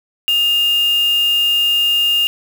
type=tone with quantisation; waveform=sine; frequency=2820 Hz; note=F7; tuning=16 cents sharp; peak=-12 dBFS; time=0.28-2.27 s; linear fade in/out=0 ms; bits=4; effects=none